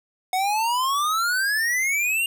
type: exponential sweep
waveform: square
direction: up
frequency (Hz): 731 to 2828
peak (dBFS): -21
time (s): 0.33-2.26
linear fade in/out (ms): 2
effects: none